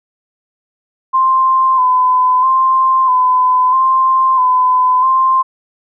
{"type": "tone with vibrato", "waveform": "sine", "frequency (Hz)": 1030, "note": "C6", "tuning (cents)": -28, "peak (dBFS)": -8, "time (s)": [1.13, 5.43], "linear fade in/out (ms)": 20, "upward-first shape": "square", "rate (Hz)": 0.77, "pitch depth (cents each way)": 31, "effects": []}